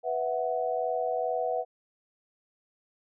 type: chord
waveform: sine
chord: B suspended fourth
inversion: none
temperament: just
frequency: 493.9 / 658.5 / 740.8 Hz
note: B4 / E5 / F#5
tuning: 0 / -2 / +2 cents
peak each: -31 dBFS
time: 0.03-1.65 s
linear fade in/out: 50 ms
effects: none